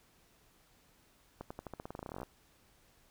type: accelerating click train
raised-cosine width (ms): 1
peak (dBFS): -28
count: 20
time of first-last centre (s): 1.41-2.232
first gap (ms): 95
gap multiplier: 0.9
effects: pink hiss -67 dBFS RMS until 3.1 s